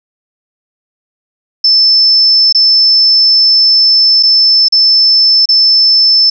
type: tone with dropouts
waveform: sine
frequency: 5280 Hz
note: E8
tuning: 2 cents sharp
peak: -4 dBFS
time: 1.64-6.3 s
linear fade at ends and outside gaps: 5 ms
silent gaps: 2.526-2.547 / 4.228-4.232 / 4.685-4.723 / 5.457-5.488 s
effects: none